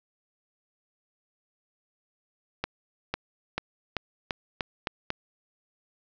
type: accelerating click train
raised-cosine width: 0.3 ms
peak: -12 dBFS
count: 8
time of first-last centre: 2.64-5.104 s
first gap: 500 ms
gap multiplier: 0.88
effects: resampled to 16000 Hz + 8-bit